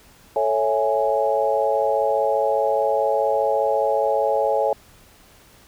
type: chord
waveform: sine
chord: A major seventh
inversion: none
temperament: equal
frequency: 440 / 554.4 / 659.3 / 830.6 Hz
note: A4 / C#5 / E5 / G#5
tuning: 0 / 0 / 0 / 0 cents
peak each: -24 / -21 / -24 / -23 dBFS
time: 0.36-4.73 s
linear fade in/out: 2 ms
effects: pink hiss -51 dBFS RMS until 5.67 s